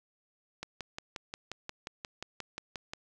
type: click train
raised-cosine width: 0.2 ms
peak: -21 dBFS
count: 14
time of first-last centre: 0.63-2.935 s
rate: 5.64 Hz
effects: none